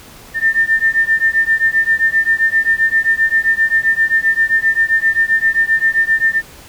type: beating tone pair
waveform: sine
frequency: 1795 / 1802.6 Hz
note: A6 / A6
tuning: +34 / +41 cents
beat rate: 7.6 Hz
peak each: -14 dBFS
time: 0.34-6.42 s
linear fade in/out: 50 ms
effects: pink hiss -39 dBFS RMS until 6.68 s